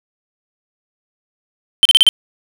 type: tone bursts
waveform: triangle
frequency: 3100 Hz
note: G7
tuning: 20 cents flat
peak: -3 dBFS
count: 5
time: 1.83-2.089 s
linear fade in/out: 0 ms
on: 23 ms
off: 36 ms
effects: 7-bit